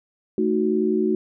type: chord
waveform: sine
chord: D# diminished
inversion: second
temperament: equal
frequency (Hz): 220 / 311.1 / 370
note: A3 / D#4 / F#4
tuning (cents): 0 / 0 / 0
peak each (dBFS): -23 / -24 / -21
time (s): 0.38-1.15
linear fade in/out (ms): 2
effects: none